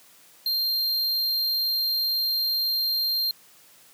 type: tone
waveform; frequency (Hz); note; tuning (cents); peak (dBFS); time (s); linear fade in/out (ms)
square; 4186; C8; 0; -23; 0.46-3.31; 2
effects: white hiss -54 dBFS RMS until 3.93 s + high-pass 100 Hz 12 dB/octave